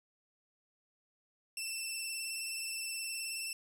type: tone with vibrato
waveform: 15% pulse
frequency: 2672 Hz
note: E7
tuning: 23 cents sharp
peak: -30 dBFS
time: 1.57-3.53 s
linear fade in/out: 2 ms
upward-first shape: triangle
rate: 19 Hz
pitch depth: 39 cents each way
effects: none